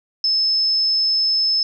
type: tone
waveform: sine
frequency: 5230 Hz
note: E8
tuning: 15 cents flat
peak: -15 dBFS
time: 0.24-1.63 s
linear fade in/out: 2 ms
effects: none